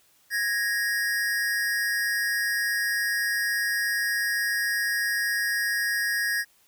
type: tone pair together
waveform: square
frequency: 1661.3 / 1864.7 Hz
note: G#6 / A#6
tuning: 0 / 0 cents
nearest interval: major second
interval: 200 cents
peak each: -27 / -28 dBFS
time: 0.3-6.45 s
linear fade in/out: 50 ms
effects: white hiss -62 dBFS RMS until 6.67 s